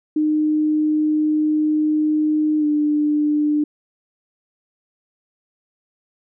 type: tone with pitch glide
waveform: sine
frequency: 305.9 to 298.4 Hz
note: D#4 to D4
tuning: -29 to +28 cents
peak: -15 dBFS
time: 0.16-3.64 s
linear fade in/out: 5 ms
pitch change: -43 cents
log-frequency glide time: 2.59-2.65 s
effects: none